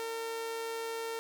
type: tone with amplitude modulation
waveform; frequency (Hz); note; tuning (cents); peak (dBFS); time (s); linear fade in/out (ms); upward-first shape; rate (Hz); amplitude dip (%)
sawtooth; 455.2; A#4; -41; -30; 0-1.19; 0; sine; 133; 30
effects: none